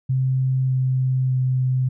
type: tone with pitch steps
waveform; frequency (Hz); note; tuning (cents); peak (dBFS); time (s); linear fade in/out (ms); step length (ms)
sine; 130.81 / 129.83 / 128.86; C3 / C3 / C3; 0 / -13 / -26; -17; 0.09-1.89; 10; 600
effects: none